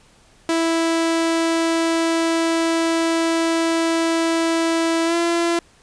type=tone with pitch glide; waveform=sawtooth; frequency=329.6 to 339.5 Hz; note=E4 to F4; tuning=0 to -49 cents; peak=-13 dBFS; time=0.49-5.59 s; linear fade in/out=2 ms; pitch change=+51 cents; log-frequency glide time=5.05-5.15 s; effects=pink hiss -53 dBFS RMS until 5.82 s + resampled to 22050 Hz